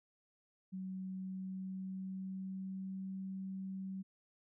sine tone with pitch glide, 188.1 to 190.95 Hz, F#3 to G3, +29 to -45 cents, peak -40 dBFS, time 0.72-4.03 s, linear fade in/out 20 ms, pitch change +26 cents, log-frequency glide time 1.12-3.14 s, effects none

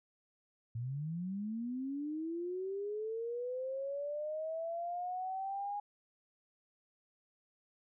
sine linear sweep, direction up, 111.5 to 825 Hz, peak -36 dBFS, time 0.75-5.8 s, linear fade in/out 5 ms, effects none

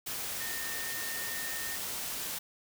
sine tone in noise, 1828 Hz, A#6, 34 cents flat, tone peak -40 dBFS, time 0.4-1.76 s, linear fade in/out 10 ms, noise white, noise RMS -37 dBFS, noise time 0.06-2.39 s, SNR -6 dB, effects none

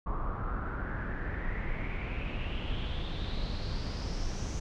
brown noise with low-pass filter sweep, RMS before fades -34 dBFS, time 0.06-4.6 s, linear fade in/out 10 ms, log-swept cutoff 1100 to 6400 Hz, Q 5.8, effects none

